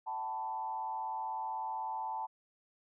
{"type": "tone with frequency modulation", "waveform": "sine", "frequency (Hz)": 880, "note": "A5", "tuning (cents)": 0, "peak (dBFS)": -35, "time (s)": [0.06, 2.27], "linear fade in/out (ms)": 20, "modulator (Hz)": 116, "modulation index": 0.87, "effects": []}